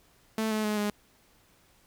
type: tone with pitch steps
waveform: sawtooth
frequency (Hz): 220 / 215.7 / 211.5 / 207.4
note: A3 / A3 / G#3 / G#3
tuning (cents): 0 / -34 / +32 / -2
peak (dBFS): -23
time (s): 0.38-0.9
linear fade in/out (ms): 2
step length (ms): 130
effects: pink hiss -63 dBFS RMS until 1.86 s